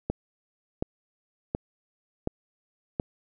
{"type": "click train", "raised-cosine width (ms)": 2, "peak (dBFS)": -13, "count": 5, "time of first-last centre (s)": [0.1, 2.999], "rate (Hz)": 1.38, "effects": []}